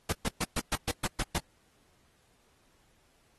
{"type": "noise bursts", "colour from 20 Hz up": "pink", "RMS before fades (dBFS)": -30, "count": 9, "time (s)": [0.09, 1.383], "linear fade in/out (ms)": 5, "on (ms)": 37, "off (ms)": 120, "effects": ["pink hiss -68 dBFS RMS until 3.38 s", "AAC 32 kbps"]}